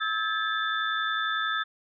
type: tone cluster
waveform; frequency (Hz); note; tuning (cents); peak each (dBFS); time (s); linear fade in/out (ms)
sine; 1298 / 1614 / 1725 / 3543; E6 / G#6 / A6 / A7; -27 / -50 / -35 / +11; -29 / -33 / -31 / -33; 0-1.64; 20
effects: none